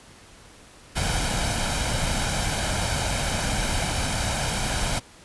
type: noise with comb filter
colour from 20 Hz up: pink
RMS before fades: -25 dBFS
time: 0.95-5 s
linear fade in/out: 20 ms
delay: 1.3 ms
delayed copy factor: +0.55
effects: pink hiss -49 dBFS RMS until 5.24 s + resampled to 24000 Hz